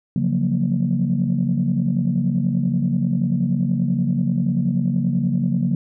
sine chord, Gb major seventh, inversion second, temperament equal, 138.59 / 174.61 / 185 / 233.1 Hz, Db3 / F3 / Gb3 / Bb3, 0 / 0 / 0 / 0 cents, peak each -22 dBFS, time 0.16-5.75 s, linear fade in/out 2 ms, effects tanh soft clip ceiling -9 dBFS

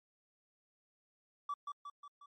triangle tone with echo, 1152 Hz, D6, 34 cents flat, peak -32 dBFS, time 1.49-1.54 s, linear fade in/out 5 ms, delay 180 ms, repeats 4, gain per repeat -5 dB, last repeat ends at 2.26 s, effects tanh soft clip ceiling -32 dBFS + MP3 32 kbps

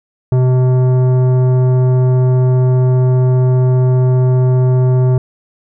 triangle tone with tanh clipping, 127.5 Hz, C3, 44 cents flat, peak -10 dBFS, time 0.32-5.18 s, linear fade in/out 2 ms, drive 17 dB, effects none

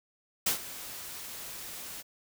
white noise with ADSR envelope, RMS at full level -26 dBFS, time 0.46-2.03 s, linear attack 8 ms, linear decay 110 ms, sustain -16 dB, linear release 30 ms, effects none

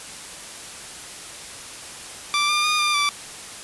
15% pulse tone with pitch steps, 1174 / 1198 / 1221 / 1197 / 1164 Hz, D6 / D6 / D#6 / D6 / D6, -1 / +34 / -33 / +33 / -16 cents, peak -12 dBFS, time 2.34-3.09 s, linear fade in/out 0 ms, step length 150 ms, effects white hiss -37 dBFS RMS until 3.63 s + resampled to 24000 Hz

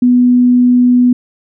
sine tone, 246.9 Hz, B3, in tune, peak -5 dBFS, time 0.02-1.13 s, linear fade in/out 5 ms, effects none

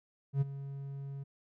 triangle tone with ADSR envelope, 138.59 Hz, C#3, in tune, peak -22 dBFS, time 0.33-1.24 s, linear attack 83 ms, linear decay 21 ms, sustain -15 dB, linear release 14 ms, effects none

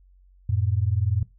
sine tone pair together, 90.3 / 110.64 Hz, F#2 / A2, -42 / +10 cents, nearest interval major third, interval 352 cents, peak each -23 / -23 dBFS, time 0.49-1.23 s, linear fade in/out 5 ms, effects noise-tail reverb RT60 0.2 s tail -18 dB re dry + added 46 Hz sine -52 dBFS peak until 1.38 s

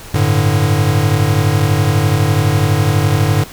square chord, G suspended second, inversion none, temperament equal, 98 / 110 / 146.83 Hz, G2 / A2 / D3, 0 / 0 / 0 cents, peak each -16 dBFS, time 0.14-3.44 s, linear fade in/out 5 ms, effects pink hiss -34 dBFS RMS until 3.52 s

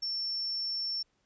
sine tone, 5420 Hz, E8, 47 cents sharp, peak -31 dBFS, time 0.02-1.03 s, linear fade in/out 10 ms, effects pink hiss -74 dBFS RMS until 1.25 s + resampled to 16000 Hz

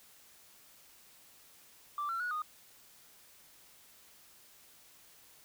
sine tone with pitch steps, 1172 / 1354 / 1459 / 1233 Hz, D6 / E6 / F#6 / D#6, -4 / +46 / -25 / -16 cents, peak -32 dBFS, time 1.98-2.42 s, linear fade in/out 2 ms, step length 110 ms, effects tanh soft clip ceiling -30 dBFS + white hiss -60 dBFS RMS until 5.44 s

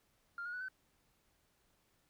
sine tone with pitch steps, 1396.9 / 1437.8 / 1480 / 1523.3 Hz, F6 / F6 / F#6 / F#6, 0 / +50 / 0 / +50 cents, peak -39 dBFS, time 0.38-0.684 s, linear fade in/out 2 ms, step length 76 ms, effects tanh soft clip ceiling -36 dBFS + pink hiss -75 dBFS RMS until 2.09 s

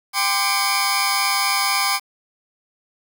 sawtooth tone cluster, 792 / 1030 / 1186 / 2236 / 5040 Hz, G5 / C6 / D6 / C#7 / D#8, +18 / -28 / +17 / +14 / +21 cents, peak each -21 dBFS, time 0.13-2 s, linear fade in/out 50 ms, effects 7-bit

